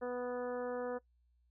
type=harmonic tone; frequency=246.9 Hz; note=B3; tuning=in tune; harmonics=1 / 2 / 3 / 4 / 5 / 6 / 7; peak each=-45 / -37 / -47 / -51 / -51 / -52 / -54 dBFS; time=0.01-0.99 s; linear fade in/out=20 ms; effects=noise-tail reverb RT60 0.1 s tail -20 dB re dry + added 60 Hz sine -69 dBFS peak until 1.5 s